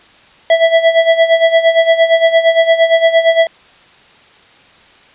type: tone with tremolo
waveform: square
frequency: 659.3 Hz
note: E5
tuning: in tune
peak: -5 dBFS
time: 0.5-3.47 s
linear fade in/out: 2 ms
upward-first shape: sine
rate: 8.7 Hz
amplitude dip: 75%
effects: white hiss -44 dBFS RMS until 5.14 s + resampled to 8000 Hz